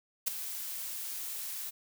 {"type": "noise with ADSR envelope", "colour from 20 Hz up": "blue", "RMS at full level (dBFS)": -27, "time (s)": [0.26, 1.71], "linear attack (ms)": 18, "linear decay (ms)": 8, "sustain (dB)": -12, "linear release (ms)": 22, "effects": []}